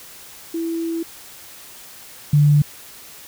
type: tone pair in turn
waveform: sine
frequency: 331.2 / 146.85 Hz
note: E4 / D3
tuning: +8 / 0 cents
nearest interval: octave + major second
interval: 1408 cents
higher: first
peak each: -21 / -10 dBFS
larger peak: second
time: 0.54-1.03 / 2.33-2.62 s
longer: first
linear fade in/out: 5 ms
effects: white hiss -41 dBFS RMS until 3.27 s